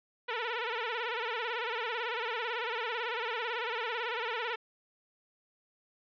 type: tone with vibrato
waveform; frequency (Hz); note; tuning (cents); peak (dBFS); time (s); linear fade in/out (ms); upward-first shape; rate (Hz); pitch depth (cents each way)
10% pulse; 465.6; A#4; -2; -24; 0.28-4.56; 10; sine; 18; 110
effects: resampled to 11025 Hz